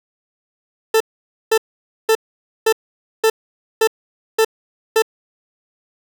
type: tone bursts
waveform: 40% pulse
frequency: 443.4 Hz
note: A4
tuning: 13 cents sharp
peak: -10 dBFS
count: 8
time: 0.94-5.022 s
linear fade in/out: 5 ms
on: 64 ms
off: 510 ms
effects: 7-bit